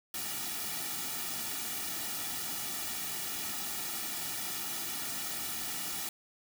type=noise with comb filter; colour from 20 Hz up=white; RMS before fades=-37 dBFS; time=0.14-6.09 s; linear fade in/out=2 ms; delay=1.9 ms; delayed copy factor=-0.75; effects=none